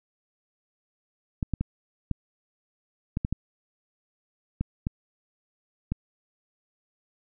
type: clicks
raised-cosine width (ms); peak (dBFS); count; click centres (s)
5; -14; 10; 1.428 / 1.537 / 1.61 / 2.113 / 3.171 / 3.249 / 3.326 / 4.61 / 4.869 / 5.92
effects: none